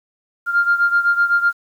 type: beating tone pair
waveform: sine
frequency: 1396.9 / 1404.8 Hz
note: F6 / F6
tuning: 0 / +10 cents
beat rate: 7.9 Hz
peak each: -14 / -18 dBFS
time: 0.46-1.53 s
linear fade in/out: 50 ms
effects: tanh soft clip ceiling -6 dBFS + 8-bit